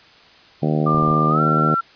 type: harmonic tone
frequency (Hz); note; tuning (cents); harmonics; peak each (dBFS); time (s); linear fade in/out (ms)
76.8; D#2; -22; 2 / 3 / 4 / 5 / 6 / 7 / 8 / 9 / 10; -19 / -23 / -25 / -27 / -29 / -30 / -31 / -32 / -33; 0.62-1.75; 10
type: tone with pitch glide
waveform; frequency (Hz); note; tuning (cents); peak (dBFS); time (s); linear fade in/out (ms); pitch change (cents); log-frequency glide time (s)
sine; 1193 to 1354.7; D6 to E6; +27 to +47; -17; 0.86-1.81; 10; +220; 1.29-1.41
type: clicks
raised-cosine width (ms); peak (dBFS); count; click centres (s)
5; -23; 5; 0.946 / 0.98 / 1.028 / 1.081 / 1.111
effects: white hiss -48 dBFS RMS until 1.95 s + resampled to 11025 Hz